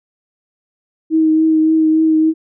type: tone with vibrato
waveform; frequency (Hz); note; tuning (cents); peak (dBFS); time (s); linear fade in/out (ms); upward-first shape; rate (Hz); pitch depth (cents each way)
sine; 316.6; D#4; +30; -9; 1.1-2.34; 50; triangle; 3.5; 20
effects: none